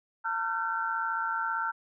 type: tone cluster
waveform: sine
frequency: 905 / 1365 / 1480 / 1538 Hz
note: A5 / F6 / F#6 / G6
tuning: +48 / -40 / 0 / -33 cents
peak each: -33 / -31 / -40 / -35 dBFS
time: 0.24-1.72 s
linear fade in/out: 20 ms
effects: none